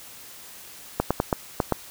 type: clicks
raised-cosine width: 1 ms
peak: -6 dBFS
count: 6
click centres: 1 / 1.106 / 1.201 / 1.328 / 1.602 / 1.723 s
effects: white hiss -44 dBFS RMS until 1.9 s